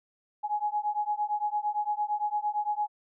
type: beating tone pair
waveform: sine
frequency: 833 / 841.8 Hz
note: G#5 / G#5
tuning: +5 / +23 cents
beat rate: 8.8 Hz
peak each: -30 dBFS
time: 0.43-2.88 s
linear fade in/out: 20 ms
effects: none